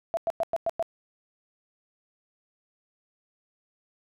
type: tone bursts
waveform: sine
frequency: 667 Hz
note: E5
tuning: 20 cents sharp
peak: -23 dBFS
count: 6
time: 0.14-0.826 s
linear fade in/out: 0 ms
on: 31 ms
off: 100 ms
effects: none